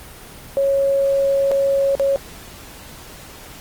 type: tone with dropouts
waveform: sine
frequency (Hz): 551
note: C#5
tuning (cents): -11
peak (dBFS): -14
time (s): 0.57-2.16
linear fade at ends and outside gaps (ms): 0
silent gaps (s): 1.512-1.516 / 1.952-1.997
effects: pink hiss -39 dBFS RMS until 3.6 s + Opus 24 kbps